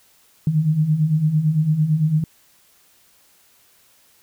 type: beating tone pair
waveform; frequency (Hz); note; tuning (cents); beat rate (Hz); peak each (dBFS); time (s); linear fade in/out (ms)
sine; 148.4 / 157.3; D3 / D#3; +18 / +19; 8.9; -22 / -16; 0.47-2.24; 2
effects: white hiss -56 dBFS RMS until 4.22 s